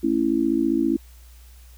sine chord, A major, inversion none, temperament just, 220 / 275 / 330 Hz, A3 / C#4 / E4, 0 / -14 / +2 cents, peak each -27 / -22 / -21 dBFS, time 0.03-0.97 s, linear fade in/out 10 ms, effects added 60 Hz sine -44 dBFS peak until 1.77 s + white hiss -55 dBFS RMS until 1.77 s

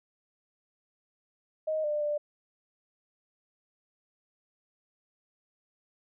sine tone with pitch steps, 625 / 597 / 592 Hz, D#5 / D5 / D5, +8 / +28 / +14 cents, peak -27 dBFS, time 1.67-2.18 s, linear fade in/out 10 ms, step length 170 ms, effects none

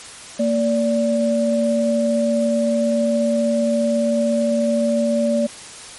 sine tone pair together, 230.3 / 580 Hz, A#3 / D5, -21 / -22 cents, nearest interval octave + major third, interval 1599 cents, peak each -18 dBFS, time 0.39-5.47 s, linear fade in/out 10 ms, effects white hiss -37 dBFS RMS until 5.98 s + MP3 48 kbps

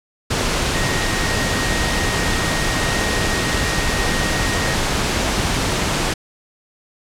sine tone in noise, 1871 Hz, A#6, 6 cents sharp, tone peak -26 dBFS, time 0.74-4.75 s, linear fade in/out 10 ms, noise pink, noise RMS -19 dBFS, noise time 0.3-6.14 s, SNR -10 dB, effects low-pass 8000 Hz 12 dB/octave

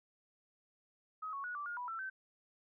sine tone with pitch steps, 1268 / 1109 / 1462 / 1166 / 1424 / 983 / 1337 / 1542 Hz, D#6 / C#6 / F#6 / D6 / F6 / B5 / E6 / G6, +32 / 0 / -21 / -13 / +33 / -8 / +24 / -29 cents, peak -39 dBFS, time 1.22-2.1 s, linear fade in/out 10 ms, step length 110 ms, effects none

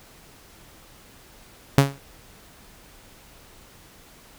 sawtooth tone with exponential decay, 138.59 Hz, C#3, in tune, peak -5 dBFS, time 1.78-1.98 s, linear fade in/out 0 ms, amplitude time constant 43 ms, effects pink hiss -50 dBFS RMS until 4.38 s

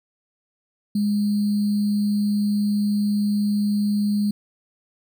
sine tone with sample-and-hold, 206.2 Hz, G#3, 12 cents flat, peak -18 dBFS, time 0.95-4.31 s, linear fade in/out 5 ms, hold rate 4410 Hz, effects none

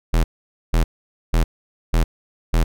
square tone bursts, 41.2 Hz, E1, in tune, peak -14 dBFS, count 5, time 0.13-2.64 s, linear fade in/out 10 ms, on 110 ms, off 490 ms, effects none

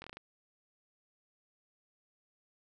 slowing click train, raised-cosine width 0.3 ms, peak -30 dBFS, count 6, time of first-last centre 0.02-0.17 s, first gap 21 ms, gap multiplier 1.18, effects none

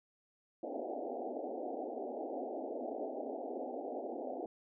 white band-pass noise, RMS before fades -41 dBFS, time 0.63-4.46 s, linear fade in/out 2 ms, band 240 to 780 Hz, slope 96 dB/octave, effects none

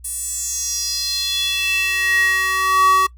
square tone with high-pass filter sweep, 378.9 Hz, F#4, 41 cents sharp, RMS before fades -19 dBFS, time 0.04-3.07 s, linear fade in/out 10 ms, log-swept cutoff 9600 to 970 Hz, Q 5, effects noise-tail reverb RT60 0.1 s tail -21 dB re dry + added 60 Hz sine -40 dBFS peak until 3.17 s

